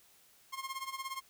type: tone with tremolo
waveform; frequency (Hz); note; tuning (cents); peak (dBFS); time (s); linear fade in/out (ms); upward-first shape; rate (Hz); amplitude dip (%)
sawtooth; 1068; C6; +35; -32; 0.52-1.21; 20; sine; 17; 80
effects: white hiss -64 dBFS RMS until 1.29 s